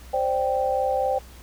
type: chord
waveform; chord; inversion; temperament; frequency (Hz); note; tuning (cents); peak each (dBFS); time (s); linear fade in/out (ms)
sine; C suspended second; none; equal; 523.3 / 587.3 / 784; C5 / D5 / G5; 0 / 0 / 0; -24 / -28 / -24; 0.13-1.19; 10
effects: added 62 Hz sine -43 dBFS peak until 1.42 s + pink hiss -49 dBFS RMS until 1.42 s